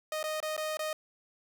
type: tone with dropouts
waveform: sawtooth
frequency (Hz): 620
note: D#5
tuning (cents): -6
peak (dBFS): -28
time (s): 0.12-0.93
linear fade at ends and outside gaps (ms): 2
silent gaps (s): 0.229-0.239 / 0.403-0.427 / 0.566-0.577 / 0.771-0.792
effects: none